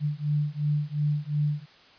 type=beating tone pair; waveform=sine; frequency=146.83 / 149.63 Hz; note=D3 / D3; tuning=0 / +33 cents; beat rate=2.8 Hz; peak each=-27 dBFS; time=0-1.66 s; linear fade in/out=50 ms; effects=white hiss -54 dBFS RMS until 1.98 s + resampled to 11025 Hz